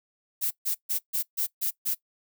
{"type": "noise bursts", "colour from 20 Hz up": "violet", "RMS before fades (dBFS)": -27, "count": 7, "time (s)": [0.41, 1.95], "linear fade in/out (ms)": 20, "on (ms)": 100, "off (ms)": 140, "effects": ["noise-tail reverb RT60 0.1 s tail -20 dB re dry"]}